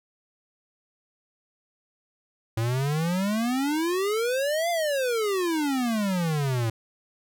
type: exponential two-way sweep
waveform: square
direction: up then down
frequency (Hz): 110 to 701 to 110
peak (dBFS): -24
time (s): 2.57-6.7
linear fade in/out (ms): 5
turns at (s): 4.7
effects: none